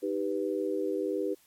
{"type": "chord", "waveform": "sine", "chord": "Eb augmented", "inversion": "none", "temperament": "equal", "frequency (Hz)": [311.1, 392, 493.9], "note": ["Eb4", "G4", "B4"], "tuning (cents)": [0, 0, 0], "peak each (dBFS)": [-33, -31, -33], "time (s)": [0.02, 1.35], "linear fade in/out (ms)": 20, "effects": ["white hiss -63 dBFS RMS until 1.46 s", "MP3 64 kbps"]}